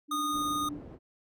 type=tone with tremolo; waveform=sine; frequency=293.7 Hz; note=D4; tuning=in tune; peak=-33 dBFS; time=0.08-0.8 s; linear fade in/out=50 ms; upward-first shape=sine; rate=19 Hz; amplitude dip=45%
type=tone; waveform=square; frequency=1232 Hz; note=D#6; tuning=17 cents flat; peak=-30 dBFS; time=0.11-0.69 s; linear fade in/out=5 ms
type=low-pass noise; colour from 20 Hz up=white; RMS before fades=-46 dBFS; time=0.31-0.99 s; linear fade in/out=50 ms; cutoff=320 Hz; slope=12 dB/octave
effects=none